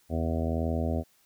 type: harmonic tone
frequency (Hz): 81.5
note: E2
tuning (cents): -19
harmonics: 1 / 2 / 3 / 4 / 5 / 6 / 7 / 8 / 9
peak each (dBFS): -29 / -36 / -32 / -39 / -39 / -40 / -38 / -37 / -42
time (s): 0.09-1.04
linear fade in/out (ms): 50
effects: white hiss -65 dBFS RMS until 1.25 s